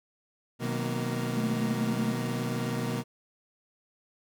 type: chord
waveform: 30% pulse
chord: B major seventh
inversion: none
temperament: equal with one note detuned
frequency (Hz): 125.92 / 155.56 / 185 / 233.1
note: B2 / D#3 / F#3 / A#3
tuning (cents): +34 / 0 / 0 / 0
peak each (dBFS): -30 / -35 / -35 / -31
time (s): 0.59-3.04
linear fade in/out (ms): 50
type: tone bursts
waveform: sine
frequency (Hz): 220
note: A3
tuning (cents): 0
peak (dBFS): -28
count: 4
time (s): 1.37-2.134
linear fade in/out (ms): 5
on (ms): 170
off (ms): 28
effects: none